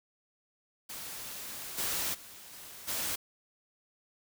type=noise with level steps; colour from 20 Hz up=white; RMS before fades=-42 / -33 / -50 / -48 / -34 dBFS; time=0.89-3.16 s; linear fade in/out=10 ms; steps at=1.77 / 2.13 / 2.52 / 2.87 s; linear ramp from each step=20 ms; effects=none